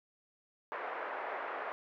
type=band-pass noise; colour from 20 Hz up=pink; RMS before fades=-40 dBFS; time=0.72-1.72 s; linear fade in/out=0 ms; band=480 to 1900 Hz; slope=24 dB/octave; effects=none